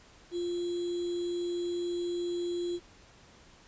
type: tone with sample-and-hold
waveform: sine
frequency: 349.2 Hz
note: F4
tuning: in tune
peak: -30 dBFS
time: 0.31-2.8 s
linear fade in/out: 50 ms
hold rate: 3675 Hz
effects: pink hiss -57 dBFS RMS until 3.67 s + resampled to 16000 Hz